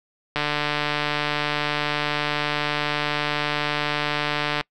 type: click train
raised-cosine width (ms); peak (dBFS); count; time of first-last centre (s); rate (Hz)
0.3; -7; 630; 0.36-4.61; 148
effects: noise-tail reverb RT60 0.1 s tail -25 dB re dry